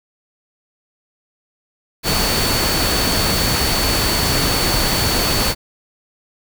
sine tone in noise, 4464 Hz, C#8, 11 cents sharp, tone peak -22 dBFS, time 2.03-5.55 s, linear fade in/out 50 ms, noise pink, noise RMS -18 dBFS, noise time 2.03-5.55 s, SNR -7 dB, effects none

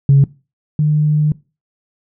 sine tone pair in turn, 138.9 / 151.1 Hz, C#3 / D3, +4 / +50 cents, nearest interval minor second, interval 146 cents, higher second, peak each -4 / -10 dBFS, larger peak first, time 0.09-0.24 / 0.79-1.32 s, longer second, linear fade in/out 2 ms, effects noise-tail reverb RT60 0.3 s tail -21 dB re dry + tanh soft clip ceiling -2 dBFS

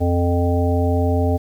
harmonic tone with a mistuned harmonic, 87.31 Hz, F2, in tune, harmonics 1 / 3 / 5 / 7 / 9, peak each -17 / -22 / -24 / -25 / -27 dBFS, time 0-1.38 s, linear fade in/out 20 ms, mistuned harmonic 9, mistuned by -17 cents, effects 8-bit

